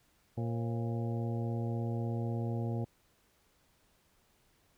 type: harmonic tone with a mistuned harmonic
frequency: 116.54 Hz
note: A#2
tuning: in tune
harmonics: 1 / 2 / 3 / 4 / 5 / 6 / 7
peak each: -33 / -39 / -43 / -45 / -47 / -49 / -50 dBFS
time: 0.37-2.85 s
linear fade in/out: 10 ms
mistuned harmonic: 5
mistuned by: -100 cents
effects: pink hiss -70 dBFS RMS until 4.77 s